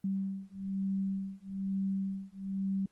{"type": "beating tone pair", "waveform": "sine", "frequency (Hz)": [193.3, 194.4], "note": ["G3", "G3"], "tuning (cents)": [-24, -14], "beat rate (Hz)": 1.1, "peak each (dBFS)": [-35, -35], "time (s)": [0.04, 2.86], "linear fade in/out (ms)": 5, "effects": ["pink hiss -74 dBFS RMS until 2.91 s", "Opus 24 kbps"]}